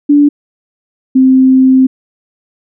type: tone pair in turn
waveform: sine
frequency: 290 / 261.2 Hz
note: D4 / C4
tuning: -22 / -3 cents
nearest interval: major second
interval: 181 cents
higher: first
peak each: -3 dBFS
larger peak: neither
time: 0.09-0.29 / 1.15-1.87 s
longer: second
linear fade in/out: 10 ms
effects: none